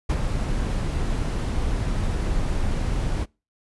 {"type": "noise with ADSR envelope", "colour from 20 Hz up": "brown", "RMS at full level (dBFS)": -19, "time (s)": [0.09, 3.26], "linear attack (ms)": 11, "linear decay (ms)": 50, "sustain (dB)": -5, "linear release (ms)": 33, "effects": ["noise-tail reverb RT60 0.3 s tail -26 dB re dry", "resampled to 24000 Hz"]}